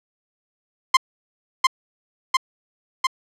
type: tone with echo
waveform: sawtooth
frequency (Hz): 1046.5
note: C6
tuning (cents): 0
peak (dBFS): -6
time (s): 0.94-0.97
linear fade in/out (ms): 5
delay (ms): 700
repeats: 3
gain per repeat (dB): -2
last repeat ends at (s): 3.07
effects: low-pass 7000 Hz 12 dB/octave